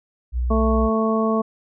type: tone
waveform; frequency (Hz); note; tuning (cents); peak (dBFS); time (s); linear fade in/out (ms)
sine; 61; B1; -21; -19; 0.32-0.9; 50
type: harmonic tone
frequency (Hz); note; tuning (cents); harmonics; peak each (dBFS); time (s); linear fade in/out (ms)
221.4; A3; +11; 1 / 2 / 3 / 4 / 5; -20 / -23 / -25 / -35 / -25; 0.5-1.42; 10
effects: none